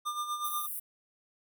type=tone with tremolo; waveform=square; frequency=1200 Hz; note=D6; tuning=37 cents sharp; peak=-31 dBFS; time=0.05-0.67 s; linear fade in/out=20 ms; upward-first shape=sine; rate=8.2 Hz; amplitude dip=60%
type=high-pass noise; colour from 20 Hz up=pink; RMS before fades=-38 dBFS; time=0.44-0.8 s; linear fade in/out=10 ms; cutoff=9900 Hz; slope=48 dB/octave
effects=none